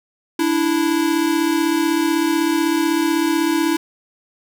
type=tone pair together; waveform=square; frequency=293.7 / 329.7 Hz; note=D4 / E4; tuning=0 / 0 cents; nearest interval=major second; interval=200 cents; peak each=-21 / -18 dBFS; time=0.39-3.77 s; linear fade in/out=5 ms; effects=none